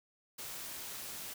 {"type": "noise", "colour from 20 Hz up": "white", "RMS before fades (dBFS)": -44, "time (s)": [0.38, 1.34], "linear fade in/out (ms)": 10, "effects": []}